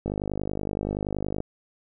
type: click train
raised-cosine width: 2 ms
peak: -15 dBFS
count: 69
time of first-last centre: 0.06-1.404 s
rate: 50.6 Hz
effects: none